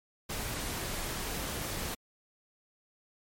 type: noise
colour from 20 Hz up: pink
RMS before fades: -36 dBFS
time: 0.29-1.95 s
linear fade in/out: 10 ms
effects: MP3 64 kbps